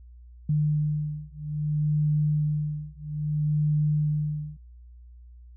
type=beating tone pair; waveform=sine; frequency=150.2 / 150.81 Hz; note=D3 / D3; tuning=+39 / +46 cents; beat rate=0.61 Hz; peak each=-26 dBFS; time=0.49-4.57 s; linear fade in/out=5 ms; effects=added 60 Hz sine -45 dBFS peak until 5.56 s